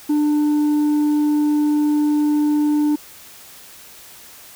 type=tone with tanh clipping; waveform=triangle; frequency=297.6 Hz; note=D4; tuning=23 cents sharp; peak=-15 dBFS; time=0.09-2.96 s; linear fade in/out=10 ms; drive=8 dB; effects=white hiss -42 dBFS RMS until 4.55 s